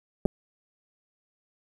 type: clicks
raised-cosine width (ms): 2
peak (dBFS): -11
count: 2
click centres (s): 0.254 / 0.259
effects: 8-bit